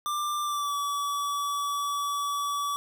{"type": "tone with pitch glide", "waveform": "square", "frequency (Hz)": [1186, 1145.6], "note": ["D6", "D6"], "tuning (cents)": [17, -43], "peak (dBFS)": -28, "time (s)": [0.06, 2.76], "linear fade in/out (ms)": 0, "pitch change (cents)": -60, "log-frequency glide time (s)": [0.43, 0.75], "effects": []}